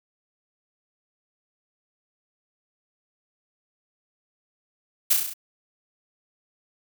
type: noise with echo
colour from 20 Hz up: blue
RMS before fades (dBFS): -18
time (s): 5.1-5.14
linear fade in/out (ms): 10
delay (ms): 33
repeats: 6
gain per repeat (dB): -3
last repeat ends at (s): 5.338
effects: none